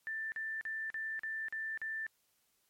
sine tone bursts, 1774 Hz, A6, 14 cents sharp, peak -36 dBFS, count 7, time 0.07-2.066 s, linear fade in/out 0 ms, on 250 ms, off 41 ms, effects white hiss -75 dBFS RMS until 2.69 s + MP3 64 kbps

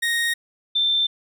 30% pulse / sine tone pair in turn, 1864.7 / 3562 Hz, A#6 / A7, 0 / +21 cents, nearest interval major seventh, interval 1121 cents, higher second, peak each -17 dBFS, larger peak neither, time 0.02-0.34 / 0.75-1.07 s, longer neither, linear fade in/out 10 ms, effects none

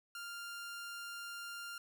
sawtooth tone, 1396.9 Hz, F6, in tune, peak -40 dBFS, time 0.15-1.78 s, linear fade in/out 2 ms, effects none

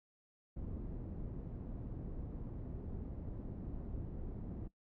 pink low-pass noise, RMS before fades -44 dBFS, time 0.56-4.68 s, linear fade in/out 10 ms, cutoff 300 Hz, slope 12 dB/octave, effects noise-tail reverb RT60 0.1 s tail -18 dB re dry

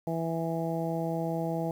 harmonic tone, 164.81 Hz, E3, in tune, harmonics 1 / 2 / 3 / 4 / 5, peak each -32 / -35 / -36 / -35 / -38 dBFS, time 0.07-1.71 s, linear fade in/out 2 ms, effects 9-bit

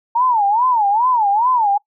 sine tone with vibrato, 903 Hz, A5, 45 cents sharp, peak -12 dBFS, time 0.15-1.78 s, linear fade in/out 10 ms, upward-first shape sine, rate 2.4 Hz, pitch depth 220 cents each way, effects noise-tail reverb RT60 0.1 s tail -23 dB re dry

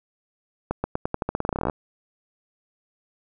accelerating click train, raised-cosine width 1 ms, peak -10 dBFS, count 20, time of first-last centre 0.71-1.698 s, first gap 130 ms, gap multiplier 0.88, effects none

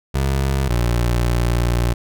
25% pulse tone pair in turn, 67.5 / 59.31 Hz, C#2 / A#1, -45 / +31 cents, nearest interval major second, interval 224 cents, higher first, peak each -13 / -12 dBFS, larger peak second, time 0.14-0.69 / 0.69-1.94 s, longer second, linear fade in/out 10 ms, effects none

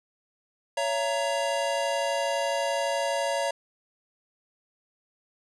square chord, A# diminished, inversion first, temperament just, 559.4 / 671.3 / 932.3 Hz, C#5 / E5 / A#5, +16 / +31 / 0 cents, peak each -29 / -31 / -32 dBFS, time 0.77-3.51 s, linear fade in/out 5 ms, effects resampled to 24000 Hz

